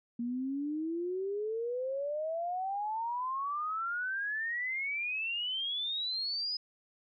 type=exponential sweep; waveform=sine; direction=up; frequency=233.2 to 5050 Hz; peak=-32 dBFS; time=0.19-6.57 s; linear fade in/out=5 ms; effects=none